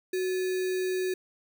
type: tone with sample-and-hold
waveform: sine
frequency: 370 Hz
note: F#4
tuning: in tune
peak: -26 dBFS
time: 0.13-1.14 s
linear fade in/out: 5 ms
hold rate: 2100 Hz
effects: none